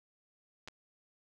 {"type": "clicks", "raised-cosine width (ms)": 0.2, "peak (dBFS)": -28, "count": 2, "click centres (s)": [0.676, 0.684], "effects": []}